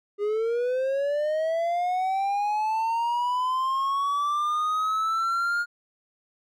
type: linear sweep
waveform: triangle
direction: up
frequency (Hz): 404.5 to 1424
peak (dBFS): -21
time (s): 0.18-5.66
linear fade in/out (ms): 50
effects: none